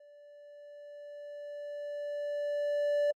triangle tone with level ramp, 583 Hz, D5, 13 cents flat, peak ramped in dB -52 to -23 dBFS, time 0-3.11 s, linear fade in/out 5 ms, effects AAC 64 kbps

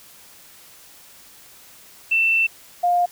sine tone pair in turn, 2677 / 706 Hz, E7 / F5, +26 / +19 cents, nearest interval octave + major seventh, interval 2307 cents, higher first, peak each -15 dBFS, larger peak neither, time 2.11-2.47 / 2.83-3.06 s, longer first, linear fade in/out 10 ms, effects white hiss -47 dBFS RMS until 3.11 s

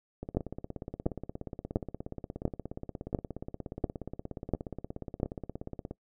two click trains, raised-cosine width 2 ms, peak -13 / -24 dBFS, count 8 / 97, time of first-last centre 0.37-5.231 / 0.23-5.91 s, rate 1.44 / 16.9 Hz, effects noise-tail reverb RT60 0.1 s tail -21 dB re dry

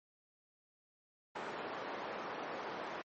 white band-pass noise, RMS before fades -43 dBFS, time 1.35-3.02 s, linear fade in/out 10 ms, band 280 to 1100 Hz, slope 12 dB/octave, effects MP3 32 kbps

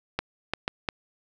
clicks, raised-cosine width 0.3 ms, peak -10 dBFS, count 4, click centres 0.19 / 0.536 / 0.679 / 0.888 s, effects none

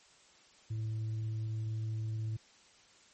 sine tone with tanh clipping, 110 Hz, A2, in tune, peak -34 dBFS, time 0.7-2.37 s, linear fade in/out 10 ms, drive 2 dB, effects white hiss -62 dBFS RMS until 3.13 s + MP3 32 kbps

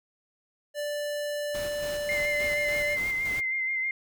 square tone, 587.3 Hz, D5, in tune, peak -30 dBFS, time 0.74-2.98 s, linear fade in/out 50 ms
pink noise with tremolo, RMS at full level -40 dBFS, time 1.54-3.41 s, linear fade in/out 10 ms, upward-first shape square, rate 3.5 Hz, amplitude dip 45%
sine tone with vibrato, 2087 Hz, C7, 5 cents flat, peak -26 dBFS, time 2.09-3.91 s, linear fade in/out 2 ms, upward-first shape sine, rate 6.3 Hz, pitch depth 29 cents each way
effects none

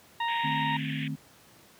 harmonic tone, 931 Hz, A#5, 2 cents flat, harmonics 1 / 2 / 3 / 4, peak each -28 / -34 / -38 / -40 dBFS, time 0.2-0.77 s, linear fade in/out 5 ms
pink band-pass noise, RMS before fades -39 dBFS, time 0.28-1.08 s, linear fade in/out 5 ms, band 1700 to 3400 Hz, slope 96 dB/octave
sine chord, A diminished, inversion second, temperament equal with one note detuned, 151.92 / 220 / 261.6 Hz, Eb3 / A3 / C4, -41 / 0 / 0 cents, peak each -32 / -38 / -35 dBFS, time 0.43-1.16 s, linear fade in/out 20 ms
effects pink hiss -56 dBFS RMS until 1.79 s + high-pass 100 Hz 12 dB/octave

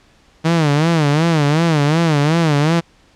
sawtooth tone with vibrato, 155.56 Hz, D#3, in tune, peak -8 dBFS, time 0.44-2.81 s, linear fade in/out 20 ms, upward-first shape sine, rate 2.7 Hz, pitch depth 150 cents each way, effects pink hiss -52 dBFS RMS until 3.15 s + low-pass 6000 Hz 12 dB/octave

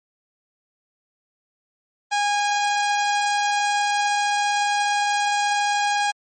sawtooth tone, 820 Hz, G#5, 22 cents flat, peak -15 dBFS, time 2.11-6.12 s, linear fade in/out 20 ms, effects MP3 32 kbps

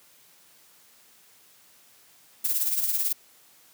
violet noise with tremolo, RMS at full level -23 dBFS, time 2.44-3.13 s, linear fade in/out 10 ms, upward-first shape triangle, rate 18 Hz, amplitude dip 65%, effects white hiss -57 dBFS RMS until 3.73 s + high-pass 100 Hz 12 dB/octave

